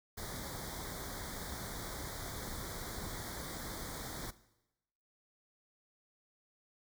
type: band-stop noise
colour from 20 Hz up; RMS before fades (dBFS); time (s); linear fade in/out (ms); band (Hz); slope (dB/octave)
pink; -43; 0.17-4.31; 10; 2200 to 3300; 96
effects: noise-tail reverb RT60 0.9 s tail -17 dB re dry